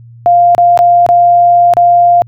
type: tone with dropouts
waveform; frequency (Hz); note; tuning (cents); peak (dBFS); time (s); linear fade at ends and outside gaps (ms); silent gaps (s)
sine; 698.5; F5; 0; -3; 0.26-2.22; 0; 0.549-0.58 / 0.775-0.79 / 1.064-1.089 / 1.737-1.769
effects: added 117 Hz sine -32 dBFS peak until 2.27 s